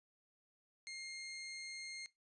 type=tone; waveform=20% pulse; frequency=2126 Hz; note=C7; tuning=27 cents sharp; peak=-40 dBFS; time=0.87-2.06 s; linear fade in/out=0 ms; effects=noise-tail reverb RT60 0.2 s tail -21 dB re dry + resampled to 22050 Hz